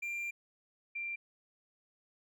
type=tone pair in turn; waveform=triangle / sine; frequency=2379 / 2368 Hz; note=D7 / D7; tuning=+22 / +14 cents; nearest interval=unison; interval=8 cents; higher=first; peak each=-34 / -36 dBFS; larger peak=first; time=0.02-0.31 / 0.95-1.16 s; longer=first; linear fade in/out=10 ms; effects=none